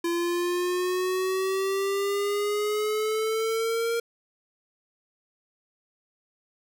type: exponential sweep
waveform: square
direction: up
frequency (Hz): 340 to 466.2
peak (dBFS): -25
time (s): 0.04-4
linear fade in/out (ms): 5
effects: none